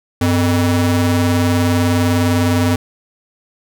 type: ring-modulated tone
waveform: 45% pulse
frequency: 176.2 Hz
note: F3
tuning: 16 cents sharp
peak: -9 dBFS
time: 0.21-2.76 s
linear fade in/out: 5 ms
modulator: 78.2 Hz
effects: none